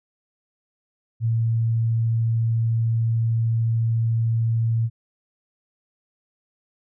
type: tone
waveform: sine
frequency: 114.2 Hz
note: A#2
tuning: 35 cents flat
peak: -18 dBFS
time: 1.2-4.9 s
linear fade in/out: 50 ms
effects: none